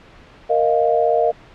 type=chord; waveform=sine; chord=Bb suspended fourth; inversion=none; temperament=equal; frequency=466.2 / 622.3 / 698.5 Hz; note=Bb4 / Eb5 / F5; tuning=0 / 0 / 0 cents; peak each=-18 dBFS; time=0.49-1.32 s; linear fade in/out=20 ms; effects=pink hiss -45 dBFS RMS until 1.54 s + low-pass 3000 Hz 12 dB/octave